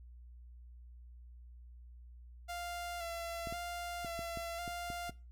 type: tone with vibrato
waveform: sawtooth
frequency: 687 Hz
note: F5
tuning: 29 cents flat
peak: -36 dBFS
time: 2.48-5.11 s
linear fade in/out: 20 ms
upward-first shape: square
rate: 0.95 Hz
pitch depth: 27 cents each way
type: clicks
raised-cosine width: 3 ms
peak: -32 dBFS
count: 8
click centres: 3.472 / 3.525 / 4.047 / 4.192 / 4.373 / 4.678 / 4.902 / 5.095 s
effects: noise-tail reverb RT60 0.3 s tail -20 dB re dry + added 60 Hz sine -51 dBFS peak until 5.31 s